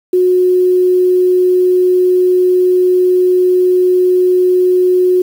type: tone with quantisation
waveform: sine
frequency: 364.5 Hz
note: F#4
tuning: 26 cents flat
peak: -7 dBFS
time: 0.13-5.22 s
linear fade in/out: 5 ms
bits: 6
effects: none